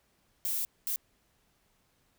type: noise bursts at uneven times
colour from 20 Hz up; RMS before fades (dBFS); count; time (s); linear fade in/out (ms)
violet; -32; 2; 0.45-0.65 / 0.87-0.96; 0
effects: pink hiss -71 dBFS RMS until 2.18 s